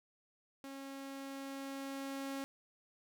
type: tone with level ramp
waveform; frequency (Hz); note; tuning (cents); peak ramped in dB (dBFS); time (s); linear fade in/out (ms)
sawtooth; 273.1; C#4; -26; -42 to -35; 0.64-2.44; 0
effects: none